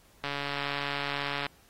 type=click train; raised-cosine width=0.3 ms; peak=-16 dBFS; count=175; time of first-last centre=0.24-1.465 s; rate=142 Hz; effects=pink hiss -61 dBFS RMS until 1.69 s + AAC 48 kbps